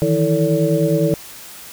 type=tone cluster; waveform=sine; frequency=155 / 164.8 / 326.1 / 444 / 571 Hz; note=D#3 / E3 / E4 / A4 / D5; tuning=-6 / 0 / -19 / +16 / -49 cents; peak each=-20 dBFS; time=0.02-1.14 s; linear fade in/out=0 ms; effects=white hiss -37 dBFS RMS until 1.72 s